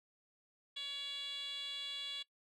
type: tone with band-pass filter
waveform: 10% pulse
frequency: 564 Hz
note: C#5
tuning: 30 cents sharp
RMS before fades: -43 dBFS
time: 0.76-2.23 s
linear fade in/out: 10 ms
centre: 3600 Hz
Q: 8.7
effects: noise-tail reverb RT60 0.1 s tail -20 dB re dry